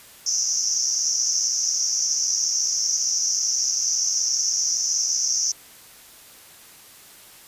pink band-pass noise, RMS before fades -23 dBFS, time 0.26-5.52 s, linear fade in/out 5 ms, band 5500 to 6300 Hz, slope 96 dB/octave, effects white hiss -47 dBFS RMS until 7.47 s + resampled to 32000 Hz

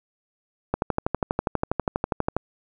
click train, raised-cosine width 1 ms, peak -8 dBFS, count 21, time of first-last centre 0.74-2.366 s, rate 12.3 Hz, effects none

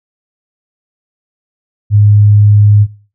sine tone, 103.83 Hz, G#2, in tune, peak -3 dBFS, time 1.9-2.87 s, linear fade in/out 50 ms, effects noise-tail reverb RT60 0.4 s tail -21 dB re dry

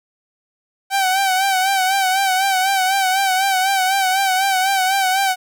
sawtooth tone with vibrato, 765 Hz, G5, 42 cents flat, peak -11 dBFS, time 0.9-5.36 s, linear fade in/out 50 ms, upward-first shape sine, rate 4 Hz, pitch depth 58 cents each way, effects none

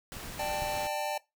pink noise, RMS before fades -42 dBFS, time 0.12-0.87 s, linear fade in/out 0 ms
clicks, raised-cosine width 5 ms, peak -33 / -30 dBFS, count 2, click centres 0.168 / 0.622 s
square chord, D suspended fourth, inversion none, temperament equal with one note detuned, 596.6 / 784 / 880 Hz, D5 / G5 / A5, +27 / 0 / 0 cents, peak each -36 / -36 / -37 dBFS, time 0.39-1.18 s, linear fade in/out 5 ms
effects noise-tail reverb RT60 0.2 s tail -19 dB re dry

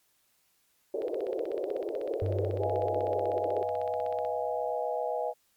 white band-pass noise, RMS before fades -33 dBFS, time 0.94-3.63 s, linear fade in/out 2 ms, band 360 to 580 Hz, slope 48 dB/octave
click train, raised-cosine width 0.3 ms, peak -31 dBFS, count 53, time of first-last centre 1.02-4.25 s, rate 16.1 Hz
triangle tone with exponential decay, 97.6 Hz, G2, 7 cents flat, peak -25 dBFS, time 2.22-4.75 s, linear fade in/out 0 ms, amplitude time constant 550 ms
sine chord, F half-diminished seventh, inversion second, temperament equal with one note detuned, 493.9 / 630.9 / 698.5 / 830.6 Hz, Cb5 / Eb5 / F5 / Ab5, 0 / +24 / 0 / 0 cents, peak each -33 / -33 / -36 / -35 dBFS, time 2.59-5.34 s, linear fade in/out 50 ms
effects white hiss -70 dBFS RMS until 5.56 s + MP3 96 kbps

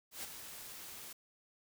white noise with ADSR envelope, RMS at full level -42 dBFS, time 0.11-1.13 s, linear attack 120 ms, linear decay 27 ms, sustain -7 dB, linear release 6 ms, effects none

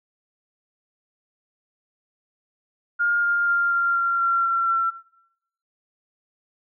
sine tone with pitch steps, 1414 / 1405 / 1396.1 / 1387.3 / 1378.5 / 1369.8 / 1361.1 / 1352.5 Hz, F6 / F6 / F6 / F6 / F6 / F6 / F6 / E6, +21 / +10 / -1 / -12 / -23 / -34 / -45 / +44 cents, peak -18 dBFS, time 2.99-4.91 s, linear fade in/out 20 ms, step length 240 ms, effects noise-tail reverb RT60 0.8 s tail -19 dB re dry

